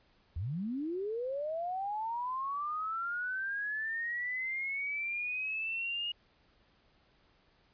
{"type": "linear sweep", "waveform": "sine", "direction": "up", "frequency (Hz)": [71.3, 2873], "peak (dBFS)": -33, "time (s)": [0.36, 6.12], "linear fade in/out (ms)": 5, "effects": ["pink hiss -68 dBFS RMS until 7.73 s", "resampled to 11025 Hz"]}